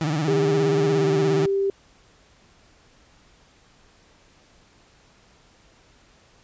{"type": "tone with vibrato", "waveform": "30% pulse", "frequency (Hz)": 153.6, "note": "D#3", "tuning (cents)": -22, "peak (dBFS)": -19, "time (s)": [0.01, 1.46], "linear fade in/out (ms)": 2, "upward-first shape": "sine", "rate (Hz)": 17, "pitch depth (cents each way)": 120}
{"type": "tone with pitch glide", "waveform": "sine", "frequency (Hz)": [403.2, 393.1], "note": ["G4", "G4"], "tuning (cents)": [49, 5], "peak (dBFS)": -19, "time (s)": [0.28, 1.7], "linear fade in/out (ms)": 2, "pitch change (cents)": -44, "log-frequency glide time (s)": [0.95, 1.05]}
{"effects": ["pink hiss -56 dBFS RMS until 6.43 s", "resampled to 16000 Hz"]}